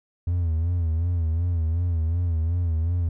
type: tone with vibrato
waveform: triangle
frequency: 84 Hz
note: E2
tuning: 33 cents sharp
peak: -18 dBFS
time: 0.27-3.09 s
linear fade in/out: 5 ms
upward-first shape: sine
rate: 2.7 Hz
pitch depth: 95 cents each way
effects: tanh soft clip ceiling -14 dBFS